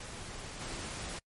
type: noise with level steps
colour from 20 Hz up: pink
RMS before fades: -44 / -40 dBFS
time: 0-1.19 s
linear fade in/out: 5 ms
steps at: 0.59 s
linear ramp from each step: 20 ms
effects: noise-tail reverb RT60 0.1 s tail -26 dB re dry + MP3 48 kbps

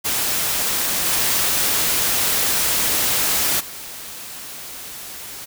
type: noise with level steps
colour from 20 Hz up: white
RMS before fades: -21 / -19 / -34 dBFS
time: 0.04-5.46 s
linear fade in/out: 20 ms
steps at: 1.05 / 3.59 s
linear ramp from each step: 20 ms
effects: none

